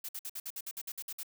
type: noise bursts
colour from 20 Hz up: blue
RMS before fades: -40 dBFS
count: 12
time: 0.04-1.232 s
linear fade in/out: 5 ms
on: 48 ms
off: 56 ms
effects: none